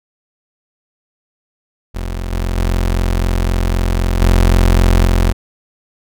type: tone with level steps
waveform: 30% pulse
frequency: 43.85 Hz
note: F1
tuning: 8 cents sharp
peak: -17 / -13 / -10 / -5 / -7 dBFS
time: 1.94-5.33 s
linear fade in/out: 20 ms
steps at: 2.32 / 2.57 / 4.21 / 5.05 s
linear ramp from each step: 5 ms
effects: none